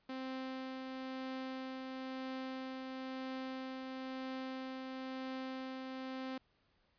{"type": "tone with tremolo", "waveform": "sawtooth", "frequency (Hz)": 261.6, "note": "C4", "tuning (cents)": 0, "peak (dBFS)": -36, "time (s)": [0.09, 6.38], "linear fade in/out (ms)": 5, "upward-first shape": "triangle", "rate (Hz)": 1, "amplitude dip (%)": 30, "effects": ["pink hiss -75 dBFS RMS until 6.98 s", "resampled to 11025 Hz"]}